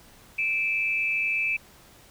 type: tone pair together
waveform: sine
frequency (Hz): 2349 / 2601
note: D7 / E7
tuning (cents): 0 / -24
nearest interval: major second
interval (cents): 176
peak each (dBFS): -26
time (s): 0.38-1.57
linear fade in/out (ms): 10
effects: pink hiss -53 dBFS RMS until 2.1 s